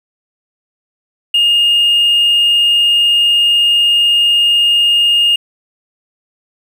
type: tone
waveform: triangle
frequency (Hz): 2838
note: F7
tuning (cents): +27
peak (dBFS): -5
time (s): 1.34-5.36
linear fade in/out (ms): 5
effects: tanh soft clip ceiling -4 dBFS + 7-bit